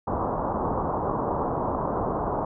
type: low-pass noise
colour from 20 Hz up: white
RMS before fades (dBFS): -27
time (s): 0.07-2.45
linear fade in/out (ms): 5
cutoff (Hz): 1100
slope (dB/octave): 48
effects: none